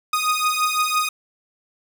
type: beating tone pair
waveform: sawtooth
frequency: 1240 / 1245.9 Hz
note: D#6 / D#6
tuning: -6 / +2 cents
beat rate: 5.9 Hz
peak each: -18 dBFS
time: 0.13-1.09 s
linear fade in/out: 5 ms
effects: none